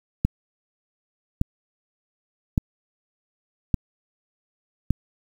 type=click train; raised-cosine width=5 ms; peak=-6 dBFS; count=5; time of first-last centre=0.25-4.907 s; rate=0.859 Hz; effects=7-bit